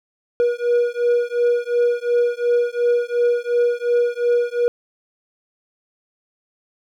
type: beating tone pair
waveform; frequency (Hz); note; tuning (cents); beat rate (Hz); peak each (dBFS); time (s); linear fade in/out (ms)
triangle; 479.1 / 481.9; A#4 / B4; +47 / -43; 2.8; -17; 0.4-4.68; 0
effects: none